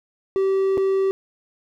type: tone with dropouts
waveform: triangle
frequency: 386.2 Hz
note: G4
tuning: 26 cents flat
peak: -15 dBFS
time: 0.36-1.11 s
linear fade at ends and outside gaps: 0 ms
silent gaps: 0.773-0.778 s
effects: none